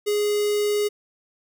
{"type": "tone with notch filter", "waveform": "square", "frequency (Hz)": 415.3, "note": "G#4", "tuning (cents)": 0, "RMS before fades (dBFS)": -22, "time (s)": [0.06, 0.89], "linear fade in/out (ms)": 20, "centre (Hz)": 1400, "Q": 1.1, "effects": []}